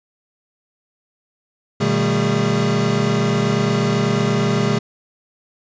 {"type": "tone cluster", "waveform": "square", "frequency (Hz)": [122.3, 152.2, 194.6, 222.8, 406.8], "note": ["B2", "D#3", "G3", "A3", "G#4"], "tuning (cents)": [-16, -38, -12, 22, -36], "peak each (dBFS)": -23, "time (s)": [1.8, 4.79], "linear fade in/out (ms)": 10, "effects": ["resampled to 16000 Hz"]}